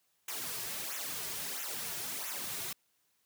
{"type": "noise with flanger", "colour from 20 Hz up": "white", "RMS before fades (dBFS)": -39, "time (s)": [0.28, 2.73], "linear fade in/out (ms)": 5, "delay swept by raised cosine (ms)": [0.21, 3.91], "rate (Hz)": 1.5, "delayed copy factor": -0.8, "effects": ["white hiss -75 dBFS RMS until 3.25 s", "high-pass 60 Hz 12 dB/octave"]}